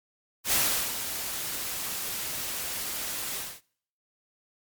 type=noise with ADSR envelope; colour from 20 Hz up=white; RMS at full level=-23 dBFS; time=0.44-3.61 s; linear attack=86 ms; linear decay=390 ms; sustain=-10 dB; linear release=240 ms; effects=noise-tail reverb RT60 0.6 s tail -24 dB re dry + MP3 96 kbps